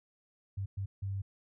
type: tone bursts at uneven times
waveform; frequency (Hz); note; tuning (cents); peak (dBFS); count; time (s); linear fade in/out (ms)
sine; 98; G2; 0; -33; 3; 0.57-0.66 / 0.77-0.86 / 1.02-1.22; 10
effects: none